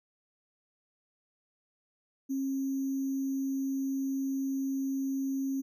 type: tone with sample-and-hold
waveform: sine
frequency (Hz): 270.4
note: C#4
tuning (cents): -43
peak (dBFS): -29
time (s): 2.29-5.62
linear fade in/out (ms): 20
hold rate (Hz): 6300
effects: none